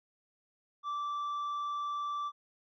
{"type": "tone with tanh clipping", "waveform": "sine", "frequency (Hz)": 1167, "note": "D6", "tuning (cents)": -11, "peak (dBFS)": -34, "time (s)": [0.83, 2.32], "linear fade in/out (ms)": 50, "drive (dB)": 4, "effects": []}